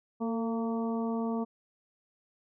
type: harmonic tone with a mistuned harmonic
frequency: 229.1 Hz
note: A#3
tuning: 30 cents flat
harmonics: 1 / 2 / 3 / 4 / 5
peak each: -30 / -36 / -40 / -42 / -44 dBFS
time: 0.2-1.45 s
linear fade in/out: 20 ms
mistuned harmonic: 2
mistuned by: -30 cents
effects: none